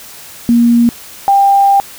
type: tone pair in turn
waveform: sine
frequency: 236.1 / 794.1 Hz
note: A#3 / G5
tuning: +22 / +22 cents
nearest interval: octave + major sixth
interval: 2100 cents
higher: second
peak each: -5 dBFS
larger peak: neither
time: 0.49-0.89 / 1.28-1.8 s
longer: second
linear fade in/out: 0 ms
effects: white hiss -33 dBFS RMS until 1.98 s